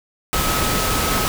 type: tone in noise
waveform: sine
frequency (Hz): 1282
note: E6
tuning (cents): -49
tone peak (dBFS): -26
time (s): 0.33-1.28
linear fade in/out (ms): 0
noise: pink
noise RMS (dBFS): -20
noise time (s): 0.33-1.28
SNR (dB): -9
effects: none